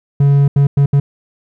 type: tone bursts at uneven times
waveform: triangle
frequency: 140.9 Hz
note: C#3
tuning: 29 cents sharp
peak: -5 dBFS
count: 4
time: 0.2-0.48 / 0.56-0.67 / 0.77-0.86 / 0.93-1 s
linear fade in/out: 5 ms
effects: none